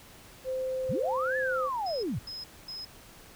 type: tone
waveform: sine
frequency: 519 Hz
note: C5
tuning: 14 cents flat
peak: -29 dBFS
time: 0.44-1.7 s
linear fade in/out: 50 ms
type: linear two-way sweep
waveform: sine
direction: up then down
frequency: 82.1 to 1760 to 82.1 Hz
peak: -29 dBFS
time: 0.89-2.19 s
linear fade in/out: 5 ms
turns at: 1.37 s
type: tone bursts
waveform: sine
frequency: 5110 Hz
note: D#8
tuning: 45 cents sharp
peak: -37 dBFS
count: 3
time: 1.86-2.85 s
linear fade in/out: 5 ms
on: 170 ms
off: 240 ms
effects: pink hiss -52 dBFS RMS until 3.35 s